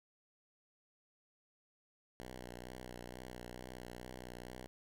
5% pulse tone with vibrato, 61.74 Hz, B1, in tune, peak -36 dBFS, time 2.2-4.67 s, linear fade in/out 0 ms, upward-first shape sine, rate 2.2 Hz, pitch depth 39 cents each way, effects none

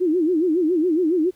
sine tone with vibrato, 335.9 Hz, E4, 33 cents sharp, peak -16 dBFS, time 0-1.31 s, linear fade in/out 20 ms, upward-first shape sine, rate 7.2 Hz, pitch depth 180 cents each way, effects pink hiss -59 dBFS RMS until 1.35 s

